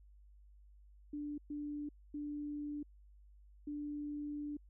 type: tone bursts at uneven times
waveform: sine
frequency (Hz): 293.7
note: D4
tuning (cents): 0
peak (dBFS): -39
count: 4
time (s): 1.13-1.38 / 1.5-1.89 / 2.14-2.83 / 3.67-4.57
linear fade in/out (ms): 5
effects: added 50 Hz sine -58 dBFS peak until 4.69 s